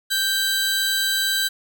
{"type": "tone pair together", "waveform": "sawtooth", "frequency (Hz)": [1568, 3951], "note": ["G6", "B7"], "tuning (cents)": [0, 0], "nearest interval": "octave + major third", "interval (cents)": 1600, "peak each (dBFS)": -19, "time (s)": [0.1, 1.49], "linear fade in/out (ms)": 20, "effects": []}